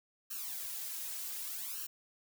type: noise with flanger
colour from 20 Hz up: blue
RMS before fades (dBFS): -41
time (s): 0.3-1.87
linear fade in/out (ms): 10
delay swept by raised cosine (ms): 0.7 to 3.2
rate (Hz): 0.66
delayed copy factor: +0.85
effects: none